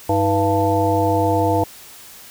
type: harmonic tone with a mistuned harmonic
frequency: 98 Hz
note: G2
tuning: in tune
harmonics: 1 / 3 / 5 / 7 / 9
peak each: -21 / -21 / -21 / -21 / -21 dBFS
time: 0.09-1.64 s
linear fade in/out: 5 ms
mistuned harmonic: 3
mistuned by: +130 cents
effects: white hiss -41 dBFS RMS until 2.3 s